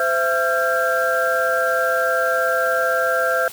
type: tone cluster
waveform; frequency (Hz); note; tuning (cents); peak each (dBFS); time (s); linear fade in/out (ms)
sine; 515 / 668 / 1368 / 1590; C5 / E5 / F6 / G6; -28 / +23 / -36 / +24; -22; 0-3.48; 2
effects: white hiss -37 dBFS RMS until 3.52 s